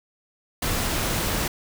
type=noise; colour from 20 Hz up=pink; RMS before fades=-25 dBFS; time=0.62-1.48 s; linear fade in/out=5 ms; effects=none